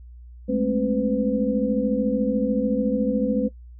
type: tone cluster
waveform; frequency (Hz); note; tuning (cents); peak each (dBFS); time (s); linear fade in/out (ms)
sine; 207.2 / 221 / 267.7 / 504; G#3 / A3 / C4 / B4; -4 / +8 / +40 / +35; -25; 0.48-3.49; 20
effects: noise-tail reverb RT60 0.1 s tail -18 dB re dry + added 60 Hz sine -40 dBFS peak until 3.79 s